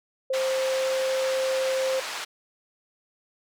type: tone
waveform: sine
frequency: 526 Hz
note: C5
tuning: 9 cents sharp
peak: -23 dBFS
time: 0.3-2 s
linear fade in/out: 5 ms
type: band-pass noise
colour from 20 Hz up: pink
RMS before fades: -34 dBFS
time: 0.33-2.25 s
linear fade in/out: 10 ms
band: 880 to 6600 Hz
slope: 12 dB/octave
effects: none